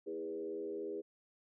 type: tone with frequency modulation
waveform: sine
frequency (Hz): 406.2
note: G#4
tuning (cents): -38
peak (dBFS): -38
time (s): 0.06-1.02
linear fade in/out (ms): 20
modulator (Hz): 82.9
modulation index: 0.99
effects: none